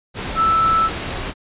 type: tone in noise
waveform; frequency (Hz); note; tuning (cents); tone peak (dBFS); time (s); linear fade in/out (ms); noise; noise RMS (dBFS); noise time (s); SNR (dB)
sine; 1318.5; E6; 0; -13; 0.35-0.9; 50; pink; -26; 0.14-1.34; +10
effects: resampled to 8000 Hz